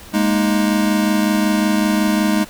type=chord; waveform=square; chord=Ab suspended second; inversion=none; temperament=equal; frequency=207.7 / 233.1 / 311.1 Hz; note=Ab3 / Bb3 / Eb4; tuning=0 / 0 / 0 cents; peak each=-17 / -23 / -20 dBFS; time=0.13-2.45 s; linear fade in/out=20 ms; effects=pink hiss -39 dBFS RMS until 2.49 s